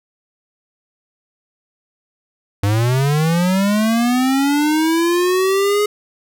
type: linear sweep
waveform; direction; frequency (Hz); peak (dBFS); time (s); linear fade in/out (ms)
square; up; 98 to 420; -14; 2.63-5.86; 5
effects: none